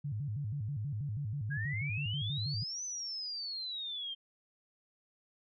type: tone with vibrato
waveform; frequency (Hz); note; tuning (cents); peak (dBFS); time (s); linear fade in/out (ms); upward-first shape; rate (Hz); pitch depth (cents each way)
sine; 123.47; B2; 0; -34; 0.04-2.64; 10; square; 6.2; 270
type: exponential two-way sweep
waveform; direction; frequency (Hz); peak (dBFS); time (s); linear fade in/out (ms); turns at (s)
sine; up then down; 1600 to 6130 to 3144; -37; 1.5-4.15; 20; 2.84
effects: none